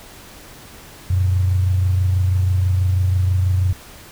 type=tone pair together; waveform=sine; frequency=91.35 / 117.5 Hz; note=F#2 / A#2; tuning=-22 / +14 cents; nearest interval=major third; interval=436 cents; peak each=-14 / -26 dBFS; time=1.1-3.73 s; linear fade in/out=5 ms; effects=pink hiss -41 dBFS RMS until 4.11 s